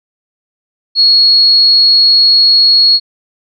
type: tone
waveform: sine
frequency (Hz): 4327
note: C#8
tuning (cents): -43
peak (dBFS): -4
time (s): 0.95-3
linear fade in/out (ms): 50
effects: none